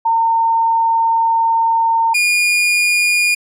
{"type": "tone pair in turn", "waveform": ["sine", "40% pulse"], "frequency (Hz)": [911, 2432], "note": ["A#5", "D#7"], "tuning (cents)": [-40, -40], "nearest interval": "octave + perfect fourth", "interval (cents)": 1700, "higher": "second", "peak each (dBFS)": -11, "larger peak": "neither", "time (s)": [[0.05, 2.14], [2.14, 3.35]], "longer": "first", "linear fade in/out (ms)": 10, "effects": ["resampled to 32000 Hz"]}